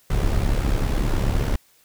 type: noise with amplitude modulation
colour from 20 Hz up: brown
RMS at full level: -18 dBFS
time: 0.1-1.56 s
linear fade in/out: 5 ms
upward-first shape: sine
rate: 69.6 Hz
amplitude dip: 60%
effects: white hiss -58 dBFS RMS until 1.84 s